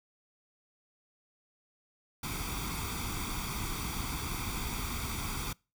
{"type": "noise with comb filter", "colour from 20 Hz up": "pink", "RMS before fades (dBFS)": -36, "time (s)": [2.23, 5.53], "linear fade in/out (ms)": 5, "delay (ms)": 0.86, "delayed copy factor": 0.75, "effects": ["noise-tail reverb RT60 0.3 s tail -25 dB re dry"]}